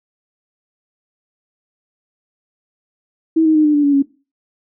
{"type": "tone with pitch steps", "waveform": "sine", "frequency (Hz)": [322.5, 314.6, 306.9, 299.3, 292, 284.8, 277.8], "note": ["E4", "D#4", "D#4", "D4", "D4", "C#4", "C#4"], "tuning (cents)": [-38, 19, -24, 33, -10, 47, 4], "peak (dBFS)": -9, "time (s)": [3.36, 4.025], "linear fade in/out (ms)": 10, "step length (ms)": 95, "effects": ["noise-tail reverb RT60 0.3 s tail -17 dB re dry"]}